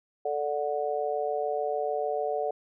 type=harmonic tone; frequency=146.83 Hz; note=D3; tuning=in tune; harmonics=3 / 4 / 5; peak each=-31 / -31 / -31 dBFS; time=0.25-2.51 s; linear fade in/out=5 ms; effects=none